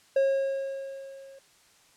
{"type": "tone with level ramp", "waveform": "triangle", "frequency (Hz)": 543, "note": "C#5", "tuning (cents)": -36, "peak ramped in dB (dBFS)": [-17, -45], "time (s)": [0.16, 1.39], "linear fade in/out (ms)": 5, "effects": ["white hiss -60 dBFS RMS until 1.96 s", "low-pass 9000 Hz 12 dB/octave"]}